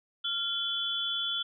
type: tone cluster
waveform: sine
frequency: 1392 / 3095 / 3419 Hz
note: F6 / G7 / G#7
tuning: -6 / -23 / +50 cents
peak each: -38 / -34 / -31 dBFS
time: 0.24-1.43 s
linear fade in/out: 10 ms
effects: none